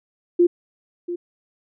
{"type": "tone with echo", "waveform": "sine", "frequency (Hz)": 349.2, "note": "F4", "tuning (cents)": 0, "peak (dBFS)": -11, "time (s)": [0.39, 0.47], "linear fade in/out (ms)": 10, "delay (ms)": 690, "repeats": 1, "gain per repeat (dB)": -13, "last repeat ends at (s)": 1.16, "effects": []}